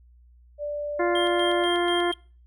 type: tone with pitch glide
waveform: sine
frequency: 587 to 591.4 Hz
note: D5 to D5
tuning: -1 to +12 cents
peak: -27 dBFS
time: 0.58-1.67 s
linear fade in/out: 50 ms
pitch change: +13 cents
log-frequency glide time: 1.16-1.47 s
type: harmonic tone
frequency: 349.2 Hz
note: F4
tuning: in tune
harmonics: 1 / 2 / 3 / 4 / 5 / 6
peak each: -23 / -28 / -31 / -34 / -33 / -36 dBFS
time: 0.99-2.12 s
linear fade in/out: 10 ms
type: tone with tremolo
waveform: triangle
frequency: 3200 Hz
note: G7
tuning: 35 cents sharp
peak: -25 dBFS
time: 1.15-2.14 s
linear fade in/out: 5 ms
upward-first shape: square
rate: 4.1 Hz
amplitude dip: 55%
effects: noise-tail reverb RT60 0.4 s tail -24 dB re dry + added 60 Hz sine -51 dBFS peak until 2.46 s